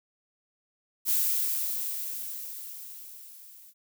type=noise with level ramp; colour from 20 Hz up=violet; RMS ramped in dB=-24 to -52 dBFS; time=1.05-3.74 s; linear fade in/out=50 ms; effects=none